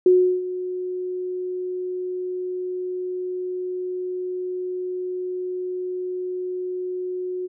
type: tone with ADSR envelope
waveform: sine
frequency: 365 Hz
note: F#4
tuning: 24 cents flat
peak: -10 dBFS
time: 0.06-7.48 s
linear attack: 3 ms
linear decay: 350 ms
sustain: -15 dB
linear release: 28 ms
effects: none